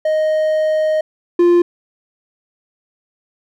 triangle tone pair in turn, 622.3 / 348.6 Hz, D#5 / F4, 0 / -3 cents, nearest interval minor seventh, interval 1003 cents, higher first, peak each -11 / -6 dBFS, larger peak second, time 0.05-1.01 / 1.39-1.62 s, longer first, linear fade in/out 5 ms, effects none

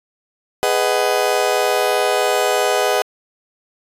35% pulse chord, G# minor seventh, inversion none, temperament just, 415.3 / 498.4 / 623 / 747.5 Hz, G#4 / B4 / D#5 / F#5, 0 / +16 / +2 / +17 cents, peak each -19 dBFS, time 0.63-3.02 s, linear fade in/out 0 ms, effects resampled to 32000 Hz

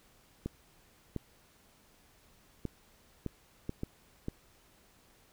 clicks, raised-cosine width 3 ms, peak -22 dBFS, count 7, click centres 0.46 / 1.163 / 2.653 / 3.263 / 3.694 / 3.834 / 4.284 s, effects pink hiss -64 dBFS RMS until 5.32 s

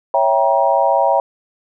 sine chord, C# diminished seventh, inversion none, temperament equal with one note detuned, 554.4 / 659.3 / 784 / 947.5 Hz, C#5 / E5 / G5 / Bb5, 0 / 0 / 0 / +28 cents, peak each -17 dBFS, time 0.14-1.2 s, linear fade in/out 2 ms, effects none

